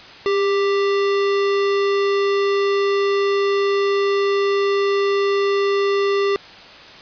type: tone with sample-and-hold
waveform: sine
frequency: 400 Hz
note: G4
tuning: 35 cents sharp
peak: -15 dBFS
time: 0.26-6.36 s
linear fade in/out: 0 ms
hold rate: 1575 Hz
effects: white hiss -40 dBFS RMS until 7.01 s + resampled to 11025 Hz